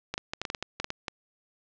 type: clicks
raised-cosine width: 0.2 ms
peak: -14 dBFS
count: 12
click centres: 0.14 / 0.179 / 0.335 / 0.416 / 0.452 / 0.501 / 0.548 / 0.626 / 0.8 / 0.844 / 0.904 / 1.082 s
effects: low-pass 6000 Hz 12 dB/octave